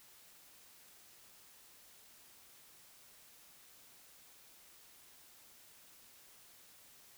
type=silence; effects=white hiss -61 dBFS RMS until 7.17 s